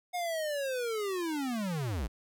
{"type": "linear sweep", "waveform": "square", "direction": "down", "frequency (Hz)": [724, 47.34], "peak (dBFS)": -32, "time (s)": [0.13, 2.08], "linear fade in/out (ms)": 20, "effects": []}